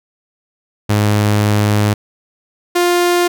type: tone pair in turn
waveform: sawtooth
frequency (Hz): 104.5 / 351.5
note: G#2 / F4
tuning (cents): +11 / +11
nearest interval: octave + major sixth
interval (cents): 2100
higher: second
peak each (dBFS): -7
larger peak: neither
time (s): 0.89-1.94 / 2.75-3.28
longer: first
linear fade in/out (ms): 10
effects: none